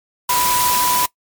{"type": "tone in noise", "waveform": "sine", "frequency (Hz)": 987.8, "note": "B5", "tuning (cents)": 0, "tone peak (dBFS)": -17, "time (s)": [0.29, 1.06], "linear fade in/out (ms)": 5, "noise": "white", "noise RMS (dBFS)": -19, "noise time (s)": [0.29, 1.06], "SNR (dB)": -1, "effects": ["noise-tail reverb RT60 0.1 s tail -21 dB re dry", "MP3 96 kbps"]}